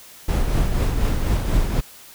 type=noise with tremolo; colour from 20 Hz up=brown; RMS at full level=-17 dBFS; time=0.28-1.81 s; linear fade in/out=10 ms; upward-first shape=triangle; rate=4.1 Hz; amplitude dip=50%; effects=white hiss -44 dBFS RMS until 2.14 s